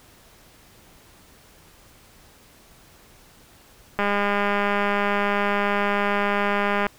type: click train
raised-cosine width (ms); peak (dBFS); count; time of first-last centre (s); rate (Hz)
0.5; -8; 585; 3.99-6.867; 203
effects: pink hiss -52 dBFS RMS until 6.98 s